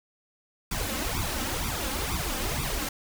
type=noise with flanger; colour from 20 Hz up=pink; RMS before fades=-30 dBFS; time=0.71-2.89 s; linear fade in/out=5 ms; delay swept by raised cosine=0.83 to 3.83 ms; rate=2.1 Hz; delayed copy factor=+0.95; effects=none